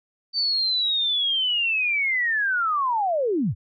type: linear sweep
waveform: sine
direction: down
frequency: 4600 to 71.4 Hz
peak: -20 dBFS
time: 0.33-3.55 s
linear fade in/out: 50 ms
effects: none